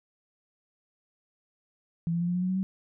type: tone with pitch steps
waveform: sine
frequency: 167.3 / 170.42 / 173.6 / 176.84 / 180.14 / 183.5 / 186.92 / 190.41 Hz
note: E3 / F3 / F3 / F3 / F#3 / F#3 / F#3 / F#3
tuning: +26 / -42 / -10 / +22 / -46 / -14 / +18 / +50 cents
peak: -25 dBFS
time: 2.07-2.63 s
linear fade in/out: 0 ms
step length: 70 ms
effects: none